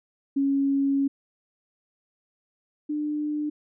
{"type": "tone pair in turn", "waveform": "sine", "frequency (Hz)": [276.4, 299], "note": ["C#4", "D4"], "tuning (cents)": [-5, 31], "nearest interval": "minor second", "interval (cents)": 136, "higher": "second", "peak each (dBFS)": [-20, -25], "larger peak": "first", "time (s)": [[0.36, 1.08], [2.89, 3.5]], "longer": "first", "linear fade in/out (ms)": 10, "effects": []}